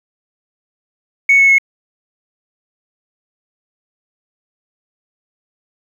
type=tone with pitch steps; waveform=sine; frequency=2218 / 2200 / 2182 Hz; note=C#7 / C#7 / C#7; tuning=0 / -14 / -28 cents; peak=-5 dBFS; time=1.29-1.584 s; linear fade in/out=5 ms; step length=98 ms; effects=tanh soft clip ceiling -3 dBFS + 7-bit